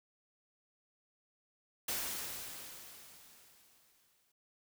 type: noise with exponential decay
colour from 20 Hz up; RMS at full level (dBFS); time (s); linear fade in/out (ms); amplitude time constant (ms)
white; -36; 1.88-4.32; 5; 530
effects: none